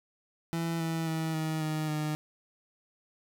30% pulse tone with pitch steps, 166.3 / 163.44 / 160.64 / 157.88 / 155.16 / 152.5 Hz, E3 / E3 / E3 / D#3 / D#3 / D#3, +16 / -14 / -44 / +26 / -4 / -34 cents, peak -27 dBFS, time 0.53-2.15 s, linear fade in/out 0 ms, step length 270 ms, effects none

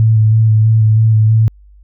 sine tone with vibrato, 110 Hz, A2, in tune, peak -6 dBFS, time 0-1.48 s, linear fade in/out 0 ms, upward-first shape square, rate 3.1 Hz, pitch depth 18 cents each way, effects added 50 Hz sine -39 dBFS peak until 1.83 s

